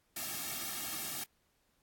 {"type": "noise with comb filter", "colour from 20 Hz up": "white", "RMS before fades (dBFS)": -39, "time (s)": [0.16, 1.24], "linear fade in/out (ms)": 5, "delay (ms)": 2, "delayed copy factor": -0.95, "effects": ["pink hiss -75 dBFS RMS until 1.82 s", "AAC 64 kbps"]}